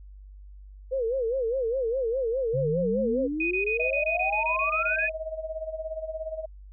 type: tone with vibrato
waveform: sine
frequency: 490.9 Hz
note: B4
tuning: 10 cents flat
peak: -24 dBFS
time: 0.91-3.28 s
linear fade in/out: 20 ms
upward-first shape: sine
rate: 4.9 Hz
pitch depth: 170 cents each way
type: exponential sweep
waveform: sine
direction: up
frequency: 131.2 to 1760 Hz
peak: -27 dBFS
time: 2.53-5.08 s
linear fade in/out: 20 ms
type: tone bursts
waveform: sine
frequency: 2489 Hz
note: D#7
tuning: in tune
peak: -25 dBFS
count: 13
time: 3.4-5.094 s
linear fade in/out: 5 ms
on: 110 ms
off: 22 ms
type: tone with tremolo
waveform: sine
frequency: 636 Hz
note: D#5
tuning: 38 cents sharp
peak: -28 dBFS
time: 3.79-6.46 s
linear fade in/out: 10 ms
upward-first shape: sine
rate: 17 Hz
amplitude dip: 75%
effects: added 49 Hz sine -43 dBFS peak until 6.72 s